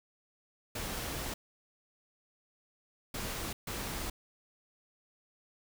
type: noise bursts at uneven times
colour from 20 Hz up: pink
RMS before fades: -38 dBFS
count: 3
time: 0.75-1.34 / 3.14-3.53 / 3.67-4.1 s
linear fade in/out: 5 ms
effects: none